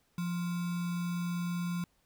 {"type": "tone with sample-and-hold", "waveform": "sine", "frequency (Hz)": 174.61, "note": "F3", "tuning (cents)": 0, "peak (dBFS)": -31, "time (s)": [0.18, 1.84], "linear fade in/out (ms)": 2, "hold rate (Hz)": 1225, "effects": ["pink hiss -72 dBFS RMS until 2.05 s"]}